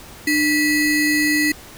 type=ring-modulated tone; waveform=square; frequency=1132 Hz; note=C#6; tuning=36 cents sharp; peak=-13 dBFS; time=0.27-1.52 s; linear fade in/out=5 ms; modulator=832 Hz; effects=pink hiss -40 dBFS RMS until 1.77 s